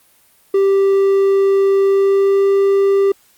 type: tone with pitch glide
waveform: triangle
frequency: 392 to 394.5 Hz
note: G4 to G4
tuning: 0 to +11 cents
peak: -8 dBFS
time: 0.54-3.12 s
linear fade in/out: 5 ms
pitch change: +11 cents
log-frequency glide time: 1.83-2.47 s
effects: white hiss -53 dBFS RMS until 3.37 s + Opus 32 kbps